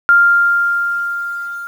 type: tone with level ramp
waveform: sine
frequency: 1396.9 Hz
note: F6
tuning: in tune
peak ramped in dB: -5 to -24 dBFS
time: 0.09-1.67 s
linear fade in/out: 0 ms
effects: 7-bit